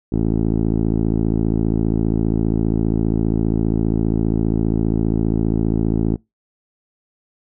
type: tone with low-pass filter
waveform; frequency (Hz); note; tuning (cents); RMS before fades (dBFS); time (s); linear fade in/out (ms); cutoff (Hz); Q
10% pulse; 55; A1; 0; -18; 0.12-6.16; 5; 360; 1.4
effects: noise-tail reverb RT60 0.2 s tail -25 dB re dry